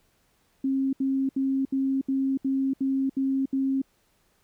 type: tone bursts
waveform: sine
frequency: 268.7 Hz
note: C4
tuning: 46 cents sharp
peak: -22 dBFS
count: 9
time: 0.64-3.818 s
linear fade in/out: 5 ms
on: 290 ms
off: 71 ms
effects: pink hiss -67 dBFS RMS until 4.43 s